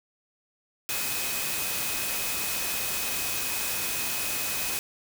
sine tone in noise, 2525 Hz, D#7, 25 cents sharp, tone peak -37 dBFS, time 0.89-4.79 s, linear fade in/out 0 ms, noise white, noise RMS -30 dBFS, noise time 0.89-4.79 s, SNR -10 dB, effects none

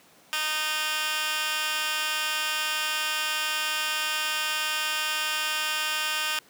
15% pulse tone with high-pass filter, 308.4 Hz, D#4, 15 cents flat, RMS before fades -28 dBFS, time 0.33-6.39 s, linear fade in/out 0 ms, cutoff 2000 Hz, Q 2.2, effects pink hiss -56 dBFS RMS until 6.49 s + high-pass 200 Hz 12 dB/octave

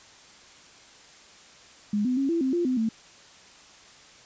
sine tone with pitch steps, 207.4 / 252.2 / 273 / 335.5 / 262.6 / 346.8 / 255.6 / 223.4 Hz, G#3 / B3 / C#4 / E4 / C4 / F4 / C4 / A3, -2 / +36 / -26 / +31 / +6 / -12 / -40 / +27 cents, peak -22 dBFS, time 1.93-2.89 s, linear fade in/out 5 ms, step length 120 ms, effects white hiss -51 dBFS RMS until 4.25 s + resampled to 16000 Hz

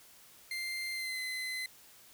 30% pulse tone with pitch glide, 2093 to 2040 Hz, C7 to C7, 0 to -44 cents, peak -33 dBFS, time 0.51-1.66 s, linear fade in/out 2 ms, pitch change -44 cents, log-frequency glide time 0.92-1.2 s, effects white hiss -58 dBFS RMS until 2.13 s

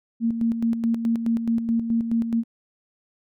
sine tone with tremolo, 230 Hz, A#3, 23 cents flat, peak -18 dBFS, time 0.2-2.44 s, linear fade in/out 50 ms, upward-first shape square, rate 4.7 Hz, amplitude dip 55%, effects none

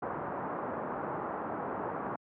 white low-pass noise, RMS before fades -36 dBFS, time 0.02-2.16 s, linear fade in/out 5 ms, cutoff 1200 Hz, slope 24 dB/octave, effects high-pass 150 Hz 12 dB/octave + low-pass 2000 Hz 12 dB/octave

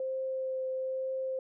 sine tone with vibrato, 523.3 Hz, C5, in tune, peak -31 dBFS, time 0-1.39 s, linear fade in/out 2 ms, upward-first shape triangle, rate 1.1 Hz, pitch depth 10 cents each way, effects none

